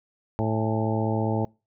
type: harmonic tone with a mistuned harmonic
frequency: 110 Hz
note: A2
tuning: in tune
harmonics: 1 / 2 / 3 / 4 / 5 / 6 / 7 / 8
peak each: -26 / -29 / -31 / -32 / -33 / -34 / -34 / -35 dBFS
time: 0.39-1.45 s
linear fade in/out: 0 ms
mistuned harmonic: 7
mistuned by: +77 cents
effects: noise-tail reverb RT60 0.3 s tail -26 dB re dry